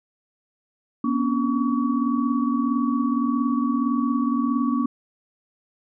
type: tone cluster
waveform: sine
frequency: 240.3 / 264.7 / 282 / 1132 Hz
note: B3 / C4 / C#4 / C#6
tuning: -47 / +20 / +30 / +36 cents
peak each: -22 / -30 / -24 / -29 dBFS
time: 1.04-4.86 s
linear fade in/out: 5 ms
effects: none